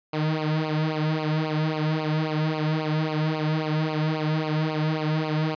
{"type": "tone with flanger", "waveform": "sawtooth", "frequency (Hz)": 155.3, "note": "D#3", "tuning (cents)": -3, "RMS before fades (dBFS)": -25, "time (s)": [0.13, 5.55], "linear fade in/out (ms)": 5, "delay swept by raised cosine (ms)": [0.55, 2.75], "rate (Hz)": 3.7, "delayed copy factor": -1, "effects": ["resampled to 11025 Hz"]}